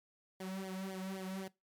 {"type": "tone with flanger", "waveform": "sawtooth", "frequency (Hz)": 189.8, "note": "F#3", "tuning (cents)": 44, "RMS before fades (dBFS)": -42, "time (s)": [0.4, 1.48], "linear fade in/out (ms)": 5, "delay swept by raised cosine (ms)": [0.75, 2.85], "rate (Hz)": 3.8, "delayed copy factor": -1, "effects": ["noise-tail reverb RT60 0.2 s tail -21 dB re dry", "MP3 96 kbps"]}